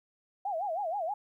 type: tone with vibrato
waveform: sine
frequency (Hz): 728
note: F#5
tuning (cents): -28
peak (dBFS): -30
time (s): 0.45-1.14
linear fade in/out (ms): 5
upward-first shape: sine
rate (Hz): 6.3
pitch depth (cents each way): 240
effects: 12-bit